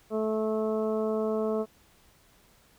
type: harmonic tone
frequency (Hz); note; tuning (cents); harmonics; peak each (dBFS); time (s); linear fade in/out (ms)
217.8; A3; -17; 1 / 2 / 3 / 4 / 5 / 6; -31 / -28 / -33 / -46 / -41 / -44; 0.1-1.66; 50
effects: pink hiss -61 dBFS RMS until 2.78 s